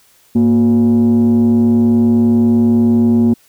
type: tone with frequency modulation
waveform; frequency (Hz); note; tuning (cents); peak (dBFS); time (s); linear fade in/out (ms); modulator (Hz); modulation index
sine; 233.1; A#3; 0; -6; 0.35-3.34; 10; 132; 0.5
effects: tanh soft clip ceiling -6 dBFS + white hiss -51 dBFS RMS until 3.48 s